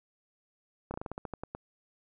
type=slowing click train; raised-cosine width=1 ms; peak=-23 dBFS; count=11; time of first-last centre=0.91-1.55 s; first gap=30 ms; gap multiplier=1.16; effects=none